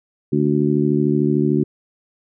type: harmonic tone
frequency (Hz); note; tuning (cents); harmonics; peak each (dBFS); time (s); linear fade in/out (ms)
73.42; D2; 0; 2 / 3 / 4 / 5; -20 / -20 / -20 / -20; 0.32-1.64; 10
effects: none